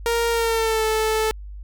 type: tone with pitch glide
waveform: sawtooth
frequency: 466.2 to 437.5 Hz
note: A#4 to A4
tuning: 0 to -10 cents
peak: -15 dBFS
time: 0.06-1.31 s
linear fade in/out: 0 ms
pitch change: -110 cents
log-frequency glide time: 0.3-0.85 s
effects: added 50 Hz sine -33 dBFS peak until 1.63 s